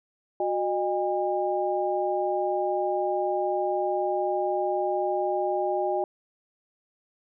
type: tone cluster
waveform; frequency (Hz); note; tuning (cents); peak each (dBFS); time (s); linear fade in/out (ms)
sine; 365.3 / 612 / 808; F#4 / D#5 / G#5; -22 / -29 / -48; -28; 0.4-6.04; 2
effects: none